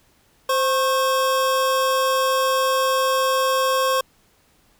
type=tone pair together; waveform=square; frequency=521.2 / 1088 Hz; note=C5 / C#6; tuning=-7 / -33 cents; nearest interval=octave + minor second; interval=1274 cents; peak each=-21 dBFS; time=0.49-4.01 s; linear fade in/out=5 ms; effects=pink hiss -59 dBFS RMS until 4.79 s